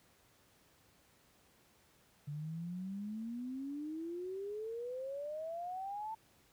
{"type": "exponential sweep", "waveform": "sine", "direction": "up", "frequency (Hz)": [143.2, 896], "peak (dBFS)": -39, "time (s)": [2.27, 6.15], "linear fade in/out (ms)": 10, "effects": ["pink hiss -68 dBFS RMS until 6.52 s", "high-pass 60 Hz 12 dB/octave"]}